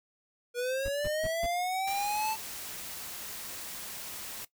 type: linear sweep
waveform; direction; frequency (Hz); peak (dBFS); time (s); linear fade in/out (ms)
square; up; 478.2 to 889; -30; 0.54-2.37; 50
type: noise bursts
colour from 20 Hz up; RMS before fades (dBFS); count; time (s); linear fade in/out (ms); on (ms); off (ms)
brown; -36; 4; 0.85-1.462; 2; 33; 160
type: noise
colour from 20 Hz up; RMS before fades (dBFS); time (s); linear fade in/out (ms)
white; -41; 1.87-4.45; 5
effects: noise-tail reverb RT60 0.1 s tail -17 dB re dry